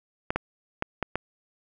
clicks, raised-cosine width 0.5 ms, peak -11 dBFS, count 5, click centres 0.305 / 0.36 / 0.824 / 1.027 / 1.156 s, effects none

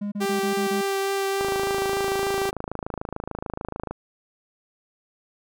triangle tone bursts, 204.7 Hz, G#3, 25 cents flat, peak -24 dBFS, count 6, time 0.01-0.815 s, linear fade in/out 10 ms, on 110 ms, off 29 ms
sawtooth tone with vibrato, 392 Hz, G4, in tune, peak -19 dBFS, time 0.2-2.51 s, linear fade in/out 20 ms, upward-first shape triangle, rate 3.5 Hz, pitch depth 10 cents each way
click train, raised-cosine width 1 ms, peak -16 dBFS, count 68, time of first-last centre 1.41-3.91 s, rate 26.8 Hz
effects none

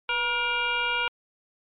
sine tone with frequency modulation, 1891 Hz, A#6, 24 cents sharp, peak -23 dBFS, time 0.09-1.08 s, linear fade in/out 2 ms, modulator 467 Hz, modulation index 2.4, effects MP3 48 kbps

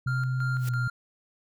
sine tone with pitch glide, 128.2 to 122.62 Hz, C3 to B2, -35 to -12 cents, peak -25 dBFS, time 0.06-0.88 s, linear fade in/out 5 ms, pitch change -77 cents, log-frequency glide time 0.56-0.72 s
triangle tone with tremolo, 1396.9 Hz, F6, in tune, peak -29 dBFS, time 0.07-0.9 s, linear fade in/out 5 ms, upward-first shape square, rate 3 Hz, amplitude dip 65%
white noise with exponential growth, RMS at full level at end -37 dBFS, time 0.52-0.69 s, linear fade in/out 2 ms, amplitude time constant 35 ms
effects none

